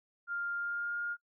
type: tone with pitch glide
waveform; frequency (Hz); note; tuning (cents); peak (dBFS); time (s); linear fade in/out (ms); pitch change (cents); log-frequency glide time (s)
sine; 1400 to 1416.3; F6 to F6; +4 to +24; -33; 0.27-1.17; 50; +20; 0.56-0.98
effects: noise-tail reverb RT60 0.1 s tail -24 dB re dry